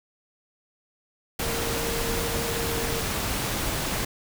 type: tone in noise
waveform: sine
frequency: 462 Hz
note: A#4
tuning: 16 cents flat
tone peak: -32 dBFS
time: 1.41-3 s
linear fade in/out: 5 ms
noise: pink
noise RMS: -28 dBFS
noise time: 1.39-4.05 s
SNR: -7 dB
effects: none